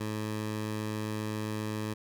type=tone; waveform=15% pulse; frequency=107.5 Hz; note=A2; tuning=40 cents flat; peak=-26 dBFS; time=0-1.94 s; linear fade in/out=10 ms; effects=none